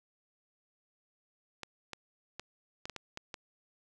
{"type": "clicks", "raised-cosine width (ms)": 0.2, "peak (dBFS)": -23, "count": 8, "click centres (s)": [1.633, 1.933, 2.396, 2.855, 2.897, 2.963, 3.174, 3.342], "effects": []}